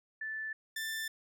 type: tone pair in turn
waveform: sine / sawtooth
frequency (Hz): 1755 / 1773.3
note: A6 / A6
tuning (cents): -5 / +13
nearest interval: unison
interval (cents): 18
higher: second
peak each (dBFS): -36 / -32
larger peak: second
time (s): 0.21-0.53 / 0.76-1.08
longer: neither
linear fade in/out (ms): 5
effects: none